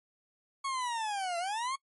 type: linear two-way sweep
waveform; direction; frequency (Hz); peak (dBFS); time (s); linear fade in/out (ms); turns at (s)
40% pulse; down then up; 1108.7 to 673 to 1108.7; -31; 0.64-1.76; 10; 1.38
effects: noise-tail reverb RT60 0.1 s tail -24 dB re dry + MP3 48 kbps